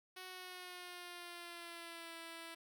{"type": "tone with pitch glide", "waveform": "5% pulse", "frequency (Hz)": [370, 331.5], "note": ["F#4", "E4"], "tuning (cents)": [0, 10], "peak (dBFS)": -37, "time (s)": [0.16, 2.55], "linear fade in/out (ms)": 10, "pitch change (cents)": -190, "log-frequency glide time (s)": [0.27, 2.15], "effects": []}